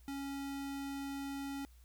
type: tone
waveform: square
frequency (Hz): 277.2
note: C#4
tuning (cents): 0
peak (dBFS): -40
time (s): 0.08-1.65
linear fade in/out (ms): 0
effects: added 60 Hz sine -57 dBFS peak until 1.84 s + white hiss -70 dBFS RMS until 1.84 s